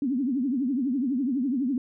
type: tone with vibrato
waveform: sine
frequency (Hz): 261.6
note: C4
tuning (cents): 0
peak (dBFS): -23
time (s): 0.02-1.78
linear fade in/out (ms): 2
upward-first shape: triangle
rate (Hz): 12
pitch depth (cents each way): 230
effects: none